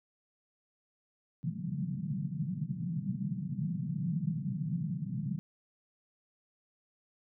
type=band-pass noise; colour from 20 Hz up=white; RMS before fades=-35 dBFS; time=1.43-5.39 s; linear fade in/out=0 ms; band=130 to 190 Hz; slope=48 dB/octave; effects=none